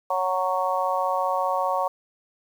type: harmonic tone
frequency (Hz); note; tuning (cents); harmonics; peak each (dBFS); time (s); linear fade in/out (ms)
185; F#3; 0; 3 / 4 / 5 / 6; -27 / -27 / -27 / -27; 0.1-1.88; 5
effects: 8-bit